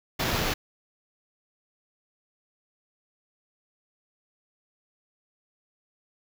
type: noise with sample-and-hold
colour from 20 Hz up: pink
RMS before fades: -27 dBFS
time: 0.19-0.54 s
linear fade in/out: 10 ms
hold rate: 8820 Hz
effects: none